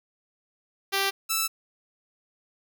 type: tone pair in turn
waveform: 5% pulse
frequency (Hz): 392 / 1318.5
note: G4 / E6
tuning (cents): 0 / 0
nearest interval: octave + major sixth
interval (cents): 2100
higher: second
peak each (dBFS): -12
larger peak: neither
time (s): 0.92-1.11 / 1.29-1.48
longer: neither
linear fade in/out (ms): 20
effects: none